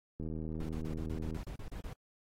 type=click train; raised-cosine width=3 ms; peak=-28 dBFS; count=93; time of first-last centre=0.2-1.365 s; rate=79 Hz
type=noise bursts; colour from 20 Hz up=brown; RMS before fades=-42 dBFS; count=11; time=0.6-1.93 s; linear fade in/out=2 ms; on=90 ms; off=34 ms
effects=AAC 48 kbps